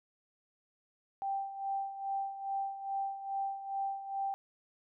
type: tone with tremolo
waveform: sine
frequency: 785 Hz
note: G5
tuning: 2 cents sharp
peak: -31 dBFS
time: 1.22-4.34 s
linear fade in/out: 0 ms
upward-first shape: sine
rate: 2.4 Hz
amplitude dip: 70%
effects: none